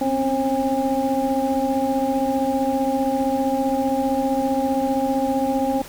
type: tone cluster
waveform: sine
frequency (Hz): 258.6 / 273.9 / 536 / 810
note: C4 / C#4 / C5 / G#5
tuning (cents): -20 / -21 / +42 / -43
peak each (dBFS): -24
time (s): 0.01-5.82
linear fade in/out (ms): 5
effects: pink hiss -39 dBFS RMS until 5.88 s

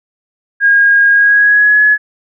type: tone with pitch glide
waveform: sine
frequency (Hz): 1629 to 1696.2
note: G#6 to G#6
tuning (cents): -34 to +36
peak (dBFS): -5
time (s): 0.6-1.98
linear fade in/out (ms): 50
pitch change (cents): +70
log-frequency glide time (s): 1.11-1.82
effects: none

